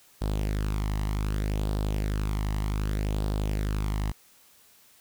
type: tone with flanger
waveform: sawtooth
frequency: 51.6 Hz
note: G#1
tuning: 10 cents flat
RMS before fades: -28 dBFS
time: 0.21-4.12 s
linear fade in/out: 10 ms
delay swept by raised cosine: 0.22 to 1.02 ms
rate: 0.65 Hz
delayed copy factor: +0.55
effects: white hiss -58 dBFS RMS until 5 s